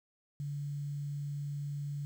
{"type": "tone with quantisation", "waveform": "sine", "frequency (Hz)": 144, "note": "D3", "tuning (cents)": -34, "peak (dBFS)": -35, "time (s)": [0.4, 2.05], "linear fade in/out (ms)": 0, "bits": 10, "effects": []}